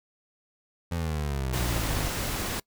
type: exponential sweep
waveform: 25% pulse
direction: down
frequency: 86.8 to 47.73 Hz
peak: -24 dBFS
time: 0.91-2.09 s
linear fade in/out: 10 ms
type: noise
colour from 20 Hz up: pink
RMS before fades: -31 dBFS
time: 1.53-2.6 s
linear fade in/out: 5 ms
effects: noise-tail reverb RT60 0.1 s tail -24 dB re dry